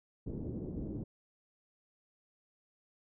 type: low-pass noise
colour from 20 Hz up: white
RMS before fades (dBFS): -40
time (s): 0.26-1.04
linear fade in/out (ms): 10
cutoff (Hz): 340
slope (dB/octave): 24
effects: none